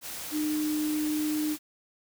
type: tone in noise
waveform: sine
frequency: 304.3 Hz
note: D#4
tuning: 38 cents flat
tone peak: -26 dBFS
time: 0.31-1.57 s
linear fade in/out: 50 ms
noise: white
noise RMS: -38 dBFS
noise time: 0.01-1.59 s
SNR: +9 dB
effects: none